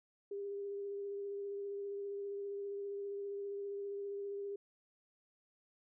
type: tone with vibrato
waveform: sine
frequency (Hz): 401.3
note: G4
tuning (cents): +41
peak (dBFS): -39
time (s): 0.31-4.56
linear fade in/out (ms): 5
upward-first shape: triangle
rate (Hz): 15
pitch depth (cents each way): 18
effects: none